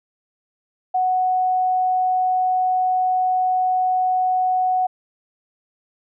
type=tone; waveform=sine; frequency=740 Hz; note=F#5; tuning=in tune; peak=-16 dBFS; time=0.94-4.87 s; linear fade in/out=10 ms; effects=none